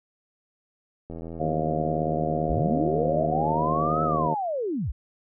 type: click train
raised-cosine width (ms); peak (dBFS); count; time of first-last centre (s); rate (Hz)
2; -24; 263; 1.1-4.268; 82.7
type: harmonic tone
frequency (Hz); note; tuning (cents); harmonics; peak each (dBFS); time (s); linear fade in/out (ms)
78; D#2; +5; 2 / 3 / 4 / 5 / 6 / 7 / 8 / 9; -29 / -33 / -34 / -34 / -35 / -31 / -34 / -29; 1.39-4.35; 20
type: linear two-way sweep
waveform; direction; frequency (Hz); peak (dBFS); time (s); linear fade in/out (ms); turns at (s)
sine; up then down; 35.69 to 1318.5 to 35.69; -25; 2.49-4.92; 10; 4.03
effects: none